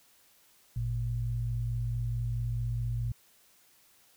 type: tone pair together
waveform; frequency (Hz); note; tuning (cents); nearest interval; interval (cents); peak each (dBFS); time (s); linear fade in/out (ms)
sine; 51.89 / 116.5; G#1 / A#2; -1 / -1; octave + major second; 1400; -35 / -30; 0.76-3.12; 5
effects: white hiss -63 dBFS RMS until 4.16 s